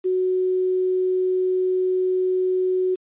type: tone with quantisation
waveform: sine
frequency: 370 Hz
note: F#4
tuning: in tune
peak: -18 dBFS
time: 0.04-2.96 s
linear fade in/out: 20 ms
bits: 8
effects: resampled to 8000 Hz